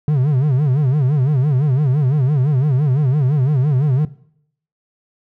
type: tone with vibrato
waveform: triangle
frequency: 138.59 Hz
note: C#3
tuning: in tune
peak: -10 dBFS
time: 0.08-4.05 s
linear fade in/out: 2 ms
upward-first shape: sine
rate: 5.9 Hz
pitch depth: 180 cents each way
effects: noise-tail reverb RT60 0.7 s tail -19 dB re dry